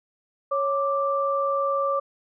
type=tone pair together; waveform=sine; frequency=553.2 / 1174.7 Hz; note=C#5 / D6; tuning=-4 / 0 cents; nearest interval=octave + minor second; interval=1304 cents; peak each=-24 dBFS; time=0.51-2 s; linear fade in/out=10 ms; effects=none